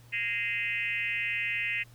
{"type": "tone with frequency modulation", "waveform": "sine", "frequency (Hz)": 2299, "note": "D7", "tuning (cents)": -37, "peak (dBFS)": -28, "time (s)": [0.12, 1.84], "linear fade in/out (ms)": 20, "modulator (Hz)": 220, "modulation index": 2.1, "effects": ["added 118 Hz sine -53 dBFS peak until 1.94 s", "pink hiss -60 dBFS RMS until 1.94 s"]}